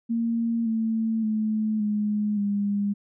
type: tone with pitch steps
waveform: sine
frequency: 230.8 / 223.5 / 216.3 / 209.5 / 202.8 Hz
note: A#3 / A3 / A3 / G#3 / G#3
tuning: -17 / +27 / -29 / +15 / -41 cents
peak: -22 dBFS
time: 0.09-2.94 s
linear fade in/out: 20 ms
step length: 570 ms
effects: none